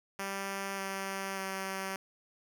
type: tone with pitch steps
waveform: 5% pulse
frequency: 196 / 194.08 / 192.19 Hz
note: G3 / G3 / G3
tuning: 0 / -17 / -34 cents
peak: -24 dBFS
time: 0.19-1.96 s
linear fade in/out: 2 ms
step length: 590 ms
effects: none